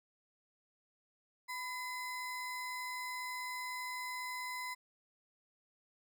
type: ring-modulated tone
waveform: square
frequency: 1519 Hz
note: F#6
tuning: 45 cents sharp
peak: -37 dBFS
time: 1.48-4.75 s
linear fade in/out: 20 ms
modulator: 524 Hz
effects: none